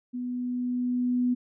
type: tone with level ramp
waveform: sine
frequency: 247.4 Hz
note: B3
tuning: 3 cents sharp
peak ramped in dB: -30 to -21 dBFS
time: 0.13-1.35 s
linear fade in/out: 20 ms
effects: none